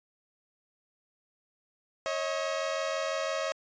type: tone pair together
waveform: sawtooth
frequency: 549 / 634.9 Hz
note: C#5 / D#5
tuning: -17 / +35 cents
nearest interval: minor third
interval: 252 cents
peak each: -29 / -28 dBFS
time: 2.06-3.52 s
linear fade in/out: 0 ms
effects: resampled to 16000 Hz